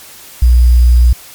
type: tone with sample-and-hold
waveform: sine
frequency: 60.4 Hz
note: B1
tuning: 38 cents flat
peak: -3 dBFS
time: 0.42-1.13 s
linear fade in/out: 5 ms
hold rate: 4900 Hz
effects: white hiss -35 dBFS RMS until 1.34 s + MP3 96 kbps